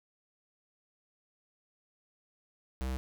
square tone, 64.6 Hz, C2, 21 cents flat, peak -33 dBFS, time 2.81-2.97 s, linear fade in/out 0 ms, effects none

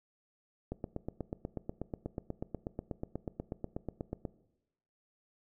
click train, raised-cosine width 2 ms, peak -23 dBFS, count 30, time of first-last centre 0.72-4.252 s, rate 8.21 Hz, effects noise-tail reverb RT60 0.9 s tail -19 dB re dry

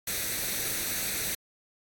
white noise with comb filter, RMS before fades -31 dBFS, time 0.07-1.35 s, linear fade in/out 5 ms, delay 0.49 ms, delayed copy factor +0.55, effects AAC 64 kbps

